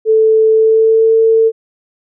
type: tone with pitch glide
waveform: sine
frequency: 440 to 448.2 Hz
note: A4 to A4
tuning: 0 to +32 cents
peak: -6 dBFS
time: 0.05-1.52 s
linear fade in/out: 50 ms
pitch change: +32 cents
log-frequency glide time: 0.51-1.12 s
effects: none